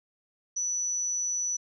sine tone, 5940 Hz, F#8, 6 cents sharp, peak -27 dBFS, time 0.56-1.57 s, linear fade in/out 10 ms, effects none

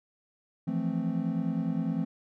triangle chord, F major seventh, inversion third, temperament equal, 164.81 / 174.61 / 220 / 261.6 Hz, E3 / F3 / A3 / C4, 0 / 0 / 0 / 0 cents, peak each -31 dBFS, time 0.67-2.05 s, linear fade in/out 10 ms, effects none

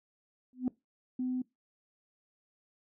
sine tone with exponential growth, 252.7 Hz, B3, 40 cents sharp, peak -22 dBFS, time 0.53-0.68 s, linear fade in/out 1 ms, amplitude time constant 31 ms
sine tone, 253.8 Hz, B3, 47 cents sharp, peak -30 dBFS, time 1.19-1.42 s, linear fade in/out 5 ms
effects noise-tail reverb RT60 0.2 s tail -22 dB re dry + tanh soft clip ceiling -24 dBFS

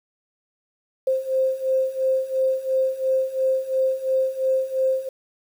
sine beating tone pair, 523.3 / 526.2 Hz, C5 / C5, 0 / +10 cents, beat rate 2.9 Hz, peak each -24 / -21 dBFS, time 1.07-5.09 s, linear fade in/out 5 ms, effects 8-bit

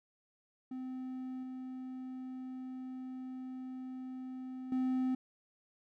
triangle tone with level steps, 257.5 Hz, C4, 28 cents flat, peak -37 / -39 / -28 dBFS, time 0.71-5.15 s, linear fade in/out 5 ms, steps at 1.43 / 4.72 s, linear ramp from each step 2 ms, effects none

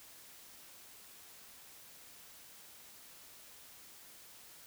silence, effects white hiss -56 dBFS RMS until 4.66 s

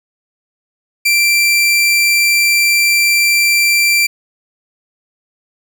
sawtooth tone, 2353 Hz, D7, 3 cents sharp, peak -6 dBFS, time 1.05-4.07 s, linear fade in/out 10 ms, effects none

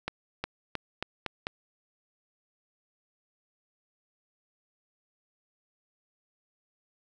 accelerating click train, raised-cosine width 0.3 ms, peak -15 dBFS, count 6, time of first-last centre 0.08-1.469 s, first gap 360 ms, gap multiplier 0.87, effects none

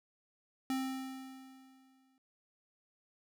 square tone with exponential decay, 263.4 Hz, C4, 12 cents sharp, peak -32 dBFS, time 0.7-2.18 s, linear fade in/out 1 ms, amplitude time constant 320 ms, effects none

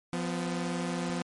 sawtooth tone pair together, 174.61 / 251.1 Hz, F3 / B3, 0 / +29 cents, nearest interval tritone, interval 629 cents, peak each -28 / -31 dBFS, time 0.13-1.22 s, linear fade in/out 0 ms, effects MP3 48 kbps

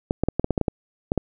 clicks, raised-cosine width 2 ms, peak -7 dBFS, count 11, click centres 0.109 / 0.236 / 0.286 / 0.396 / 0.444 / 0.507 / 0.578 / 0.613 / 0.682 / 1.119 / 1.177 s, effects none

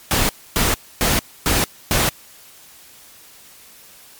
pink noise bursts, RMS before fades -17 dBFS, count 5, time 0.11-2.09 s, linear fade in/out 0 ms, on 180 ms, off 270 ms, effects white hiss -45 dBFS RMS until 4.19 s + MP3 96 kbps

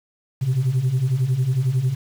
sine beating tone pair, 122 / 133 Hz, B2 / C3, -21 / +29 cents, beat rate 11 Hz, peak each -21 / -17 dBFS, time 0.41-1.95 s, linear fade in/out 20 ms, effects tanh soft clip ceiling -14 dBFS + 7-bit

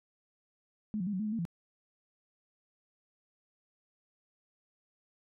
sine tone with pitch steps, 212.9 / 178 / 207.1 / 185.2 / 215.2 / 211.4 / 228 / 169.1 Hz, G#3 / F3 / G#3 / F#3 / A3 / G#3 / A#3 / E3, +43 / +33 / -5 / +2 / -38 / +31 / -38 / +44 cents, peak -31 dBFS, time 0.94-1.452 s, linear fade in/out 0 ms, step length 64 ms, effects none

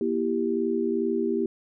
sine chord, E diminished, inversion second, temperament equal with one note detuned, 238.5 / 329.6 / 392 Hz, Bb3 / E4 / G4, +40 / 0 / 0 cents, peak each -28 / -28 / -26 dBFS, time 0.01-1.46 s, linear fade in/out 2 ms, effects none

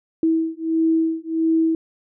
sine beating tone pair, 323.5 / 325 Hz, E4 / E4, -32 / -24 cents, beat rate 1.5 Hz, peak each -20 dBFS, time 0.23-1.75 s, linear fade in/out 2 ms, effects none

